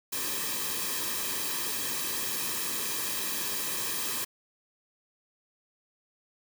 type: noise with comb filter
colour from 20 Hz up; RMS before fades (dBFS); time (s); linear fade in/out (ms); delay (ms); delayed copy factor
white; -32; 0.12-4.25; 10; 1.4; -0.7
effects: none